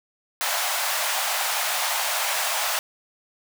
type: high-pass noise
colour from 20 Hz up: pink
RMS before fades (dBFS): -25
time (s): 0.41-2.79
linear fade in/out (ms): 0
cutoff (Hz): 620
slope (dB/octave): 48
effects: none